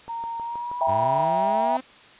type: click train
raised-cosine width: 1 ms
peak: -27 dBFS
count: 8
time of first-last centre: 0.08-1.191 s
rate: 6.3 Hz
type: tone with pitch glide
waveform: sine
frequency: 925 to 978.3 Hz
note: A#5 to B5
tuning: -14 to -17 cents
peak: -28 dBFS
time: 0.08-1.26 s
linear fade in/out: 20 ms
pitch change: +97 cents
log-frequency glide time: 0.4-0.79 s
type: chord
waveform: sine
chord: E diminished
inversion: none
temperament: just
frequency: 659.3 / 791.1 / 949.3 Hz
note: E5 / G5 / Bb5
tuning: 0 / +16 / +31 cents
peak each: -24 dBFS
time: 0.81-1.77 s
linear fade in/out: 2 ms
type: linear sweep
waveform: sawtooth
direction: up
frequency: 92.5 to 262.4 Hz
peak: -27 dBFS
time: 0.88-1.81 s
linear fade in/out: 10 ms
effects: white hiss -49 dBFS RMS until 2.19 s + resampled to 8000 Hz